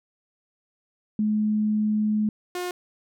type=tone pair in turn; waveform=sine / sawtooth; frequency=213 / 358.2 Hz; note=G#3 / F4; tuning=+44 / +44 cents; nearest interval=major sixth; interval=900 cents; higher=second; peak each=-20 / -24 dBFS; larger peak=first; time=1.19-2.29 / 2.55-2.71 s; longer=first; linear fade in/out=2 ms; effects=none